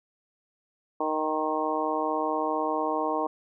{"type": "harmonic tone with a mistuned harmonic", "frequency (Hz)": 155.56, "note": "D#3", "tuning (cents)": 0, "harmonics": [2, 3, 4, 5, 6, 7], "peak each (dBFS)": [-32, -32, -32, -32, -32, -32], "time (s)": [1, 3.27], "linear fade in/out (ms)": 5, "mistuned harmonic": 7, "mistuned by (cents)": -17, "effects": []}